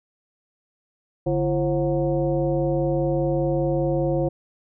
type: tone with frequency modulation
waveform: sine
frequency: 340 Hz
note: F4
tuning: 46 cents flat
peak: -19 dBFS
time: 1.26-4.29 s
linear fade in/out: 10 ms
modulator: 195 Hz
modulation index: 1.4
effects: none